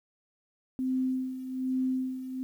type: tone with tremolo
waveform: sine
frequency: 258.8 Hz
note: C4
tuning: 19 cents flat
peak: -25 dBFS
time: 0.79-2.43 s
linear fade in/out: 0 ms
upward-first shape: sine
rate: 1.2 Hz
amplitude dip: 70%
effects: 10-bit